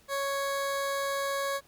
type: tone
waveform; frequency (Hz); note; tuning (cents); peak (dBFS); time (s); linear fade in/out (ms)
20% pulse; 554.4; C#5; 0; -24; 0.08-1.61; 50
effects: pink hiss -61 dBFS RMS until 1.67 s